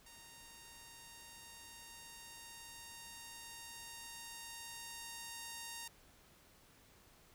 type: tone with level ramp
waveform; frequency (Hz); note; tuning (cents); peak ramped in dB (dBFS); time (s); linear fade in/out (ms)
5% pulse; 927; A#5; -10; -44 to -33; 0.06-5.88; 5
effects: pink hiss -65 dBFS RMS until 7.34 s